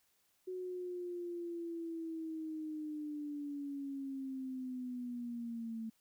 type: linear sweep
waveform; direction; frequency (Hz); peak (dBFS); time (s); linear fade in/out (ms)
sine; down; 370 to 222.1; -39; 0.47-5.9; 10
effects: white hiss -75 dBFS RMS until 6 s